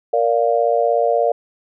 sine chord, Bb major, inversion none, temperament just, 466.2 / 582.7 / 699.2 Hz, Bb4 / D5 / F5, 0 / -14 / +2 cents, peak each -18 dBFS, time 0.13-1.32 s, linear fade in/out 5 ms, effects none

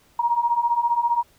sine beating tone pair, 935 / 950 Hz, A#5 / A#5, +5 / +33 cents, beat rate 15 Hz, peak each -23 / -20 dBFS, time 0.19-1.23 s, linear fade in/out 5 ms, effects pink hiss -58 dBFS RMS until 1.38 s

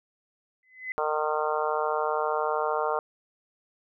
sine tone with exponential growth, 2028 Hz, B6, 45 cents sharp, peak -27 dBFS, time 0.63-0.92 s, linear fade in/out 1 ms, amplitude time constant 63 ms
harmonic tone, 152.9 Hz, D#3, 30 cents flat, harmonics 3 / 4 / 5 / 6 / 7 / 8 / 9, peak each -30 / -31 / -32 / -33 / -33 / -34 / -35 dBFS, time 0.98-2.99 s, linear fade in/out 0 ms
effects none

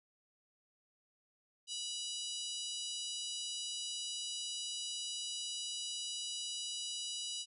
harmonic tone, 978 Hz, B5, 17 cents flat, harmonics 3 / 4 / 5 / 6 / 7 / 8 / 9 / 10, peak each -43 / -45 / -47 / -49 / -50 / -51 / -52 / -53 dBFS, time 1.67-7.46 s, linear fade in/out 50 ms, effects none

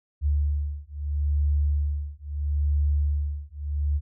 sine beating tone pair, 72.6 / 73.36 Hz, D2 / D2, -19 / -1 cents, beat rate 0.76 Hz, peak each -25 dBFS, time 0.21-4.01 s, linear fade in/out 50 ms, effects none

